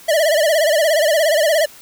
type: tone with vibrato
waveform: square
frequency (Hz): 622.3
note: D#5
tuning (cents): 0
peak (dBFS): -13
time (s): 0.08-1.66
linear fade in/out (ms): 10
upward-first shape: sine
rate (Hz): 17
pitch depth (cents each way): 120
effects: white hiss -42 dBFS RMS until 1.81 s